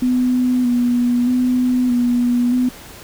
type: tone with vibrato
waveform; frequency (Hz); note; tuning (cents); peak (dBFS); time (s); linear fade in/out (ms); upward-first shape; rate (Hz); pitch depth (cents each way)
sine; 246.9; B3; 0; -13; 0.02-2.69; 5; square; 0.8; 27
effects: pink hiss -38 dBFS RMS until 3.03 s